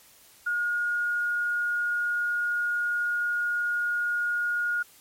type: tone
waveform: sine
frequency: 1433 Hz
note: F6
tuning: 44 cents sharp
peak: -24 dBFS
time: 0.46-4.83 s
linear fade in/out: 10 ms
effects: white hiss -55 dBFS RMS until 5 s + MP3 64 kbps